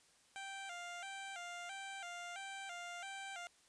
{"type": "tone with vibrato", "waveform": "15% pulse", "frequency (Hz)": 740, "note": "F#5", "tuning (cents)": 0, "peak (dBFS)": -39, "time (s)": [0.36, 3.47], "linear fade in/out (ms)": 0, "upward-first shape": "square", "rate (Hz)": 1.5, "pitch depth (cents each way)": 96, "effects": ["white hiss -69 dBFS RMS until 3.68 s", "resampled to 22050 Hz"]}